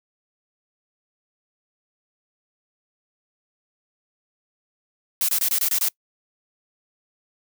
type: noise bursts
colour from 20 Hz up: blue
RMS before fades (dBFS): -21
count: 7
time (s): 5.21-5.886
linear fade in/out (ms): 2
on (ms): 76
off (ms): 24
effects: noise-tail reverb RT60 0.1 s tail -25 dB re dry